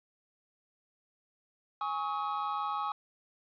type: chord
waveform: triangle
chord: Ab suspended fourth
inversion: none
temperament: equal with one note detuned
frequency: 830.6 / 1108.7 / 1274.3 Hz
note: Ab5 / Db6 / Eb6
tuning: 0 / 0 / +41 cents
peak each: -34 dBFS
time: 1.81-2.92 s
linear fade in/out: 2 ms
effects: resampled to 11025 Hz + 10-bit